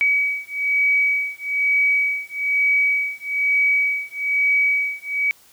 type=beating tone pair; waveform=sine; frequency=2271 / 2272.1 Hz; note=C#7 / C#7; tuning=+41 / +42 cents; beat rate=1.1 Hz; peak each=-20 dBFS; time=0.01-5.31 s; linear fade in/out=0 ms; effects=white hiss -52 dBFS RMS until 5.52 s